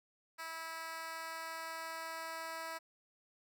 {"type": "tone with high-pass filter sweep", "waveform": "10% pulse", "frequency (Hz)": 325.6, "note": "E4", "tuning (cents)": -21, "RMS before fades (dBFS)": -44, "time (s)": [0.38, 2.79], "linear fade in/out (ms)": 20, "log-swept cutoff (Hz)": [1100, 700], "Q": 1, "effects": []}